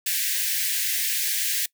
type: high-pass noise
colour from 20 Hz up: white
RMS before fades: -25 dBFS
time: 0.06-1.66 s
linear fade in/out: 5 ms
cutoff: 1600 Hz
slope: 96 dB/octave
effects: noise-tail reverb RT60 0.1 s tail -22 dB re dry